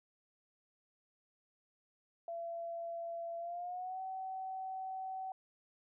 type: tone with pitch glide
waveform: sine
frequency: 676 to 758.8 Hz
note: E5 to F#5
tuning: +43 to +43 cents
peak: -39 dBFS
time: 2.28-5.32 s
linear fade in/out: 2 ms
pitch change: +200 cents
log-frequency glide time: 3.38-4.01 s
effects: none